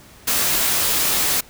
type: noise with comb filter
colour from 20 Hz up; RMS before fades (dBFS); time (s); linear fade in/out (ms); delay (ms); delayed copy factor
white; -19; 0.27-1.41; 10; 17; -0.55
effects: pink hiss -46 dBFS RMS until 1.49 s